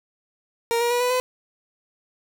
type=tone with pitch steps; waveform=30% pulse; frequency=466.2 / 475.7 / 485.4 / 495.4 / 505.5 Hz; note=A#4 / A#4 / B4 / B4 / B4; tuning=0 / +35 / -30 / +5 / +40 cents; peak=-17 dBFS; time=0.71-1.2 s; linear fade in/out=0 ms; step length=98 ms; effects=none